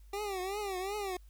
25% pulse tone with vibrato, 392 Hz, G4, in tune, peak -31 dBFS, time 0.13-1.17 s, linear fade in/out 5 ms, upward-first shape triangle, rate 2.7 Hz, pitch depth 150 cents each way, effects added 50 Hz sine -52 dBFS peak until 1.29 s + white hiss -71 dBFS RMS until 1.29 s

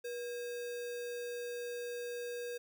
sine tone with sample-and-hold, 481.9 Hz, B4, 43 cents flat, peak -38 dBFS, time 0.04-2.58 s, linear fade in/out 10 ms, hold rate 2100 Hz, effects none

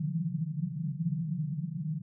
pink band-pass noise, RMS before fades -33 dBFS, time 0-2.02 s, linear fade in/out 10 ms, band 140 to 180 Hz, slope 96 dB/octave, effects none

